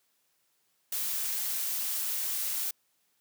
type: noise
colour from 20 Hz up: blue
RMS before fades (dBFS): -32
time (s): 0.92-2.71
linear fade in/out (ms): 5
effects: white hiss -73 dBFS RMS until 3.2 s + high-pass 100 Hz 12 dB/octave